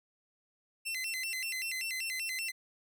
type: tone with vibrato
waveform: sawtooth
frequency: 2349 Hz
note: D7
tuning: in tune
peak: -31 dBFS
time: 0.85-2.52 s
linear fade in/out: 20 ms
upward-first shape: square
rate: 5.2 Hz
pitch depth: 240 cents each way
effects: none